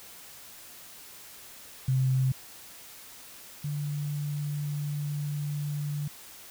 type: tone pair in turn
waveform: sine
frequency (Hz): 130.8 / 146.82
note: C3 / D3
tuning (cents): 0 / 0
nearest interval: major second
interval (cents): 200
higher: second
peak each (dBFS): -22 / -29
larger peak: first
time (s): 1.88-2.32 / 3.64-6.08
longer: second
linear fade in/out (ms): 5
effects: white hiss -48 dBFS RMS until 6.5 s